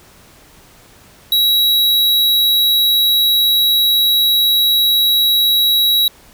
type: tone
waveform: square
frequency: 3874 Hz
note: B7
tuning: 34 cents flat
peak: -11 dBFS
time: 1.32-6.08 s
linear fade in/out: 2 ms
effects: pink hiss -45 dBFS RMS until 6.33 s